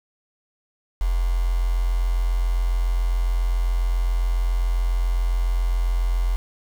sine tone with quantisation, 43.65 Hz, F1, in tune, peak -18 dBFS, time 1.01-6.36 s, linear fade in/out 0 ms, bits 6, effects none

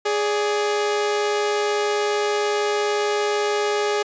sawtooth tone pair together, 415.3 / 579.6 Hz, G#4 / D5, 0 / -23 cents, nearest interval tritone, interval 577 cents, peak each -16 / -25 dBFS, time 0.05-4.03 s, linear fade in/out 10 ms, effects resampled to 16000 Hz

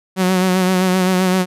sawtooth tone with vibrato, 185 Hz, F#3, in tune, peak -9 dBFS, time 0.16-1.46 s, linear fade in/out 50 ms, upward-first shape sine, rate 7.7 Hz, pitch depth 35 cents each way, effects resampled to 32000 Hz

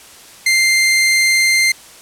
sawtooth tone, 2093 Hz, C7, in tune, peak -7 dBFS, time 0.46-1.72 s, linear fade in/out 5 ms, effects white hiss -40 dBFS RMS until 2.01 s + low-pass 11000 Hz 12 dB/octave

